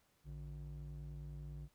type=ring-modulated tone; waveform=triangle; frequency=102.4 Hz; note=G#2; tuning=24 cents flat; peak=-40 dBFS; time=0.24-1.69 s; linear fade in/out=50 ms; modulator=44.7 Hz; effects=pink hiss -75 dBFS RMS until 1.74 s